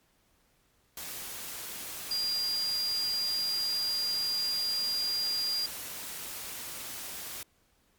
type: tone in noise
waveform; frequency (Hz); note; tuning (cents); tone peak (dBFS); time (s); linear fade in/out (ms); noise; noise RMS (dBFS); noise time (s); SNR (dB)
sine; 4800; D8; +37; -28; 2.11-5.66; 2; white; -40; 0.97-7.43; +9
effects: pink hiss -69 dBFS RMS until 7.98 s + MP3 96 kbps